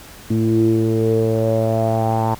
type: tone with low-pass filter sweep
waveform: sawtooth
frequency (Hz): 111.8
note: A2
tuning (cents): +28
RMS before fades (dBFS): -17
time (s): 0.3-2.35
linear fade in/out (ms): 10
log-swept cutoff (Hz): 280 to 900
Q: 6.9
effects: pink hiss -40 dBFS RMS until 2.39 s